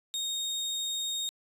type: tone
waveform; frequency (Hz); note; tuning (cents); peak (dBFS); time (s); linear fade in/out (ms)
30% pulse; 3714; A#7; -7; -28; 0.14-1.29; 0
effects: resampled to 32000 Hz